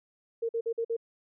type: tone bursts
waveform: sine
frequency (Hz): 459.8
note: A#4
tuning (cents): -24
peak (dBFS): -27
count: 5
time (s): 0.42-0.967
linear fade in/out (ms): 10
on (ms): 71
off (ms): 48
effects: none